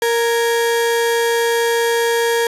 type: tone pair together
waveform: 35% pulse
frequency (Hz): 465.4 / 1661.2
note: A#4 / G#6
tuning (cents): -3 / 0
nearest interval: octave + minor seventh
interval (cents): 2203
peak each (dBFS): -13 / -22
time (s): 0.02-2.47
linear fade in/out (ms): 2
effects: resampled to 32000 Hz + 7-bit